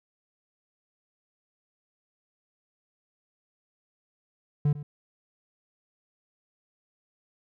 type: tone with echo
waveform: triangle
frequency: 146.4 Hz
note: D3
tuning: 5 cents flat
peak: -18 dBFS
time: 4.65-4.73 s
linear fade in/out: 5 ms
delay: 100 ms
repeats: 1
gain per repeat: -15 dB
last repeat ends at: 4.83 s
effects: none